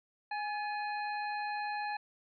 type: harmonic tone with a mistuned harmonic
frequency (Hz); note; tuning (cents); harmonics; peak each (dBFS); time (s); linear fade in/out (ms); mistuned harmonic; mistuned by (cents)
830.6; G#5; 0; 1 / 2 / 3 / 5; -35 / -41 / -45 / -49; 0.31-1.97; 5; 2; +59
effects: none